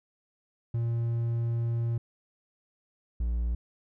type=tone pair in turn; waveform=triangle; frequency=116.7 / 58.52 Hz; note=A#2 / A#1; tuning=+2 / +7 cents; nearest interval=octave; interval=1195 cents; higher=first; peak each=-24 dBFS; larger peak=neither; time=0.74-1.98 / 3.2-3.55 s; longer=first; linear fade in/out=5 ms; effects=none